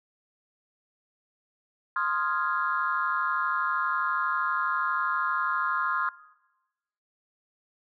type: chord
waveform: sine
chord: F minor seventh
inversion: second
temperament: equal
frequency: 1046.5 / 1244.5 / 1396.9 / 1661.2 Hz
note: C6 / Eb6 / F6 / Ab6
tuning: 0 / 0 / 0 / 0 cents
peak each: -29 / -30 / -29 / -33 dBFS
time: 1.96-6.09 s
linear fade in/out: 2 ms
effects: noise-tail reverb RT60 1.0 s tail -19 dB re dry + tanh soft clip ceiling -14 dBFS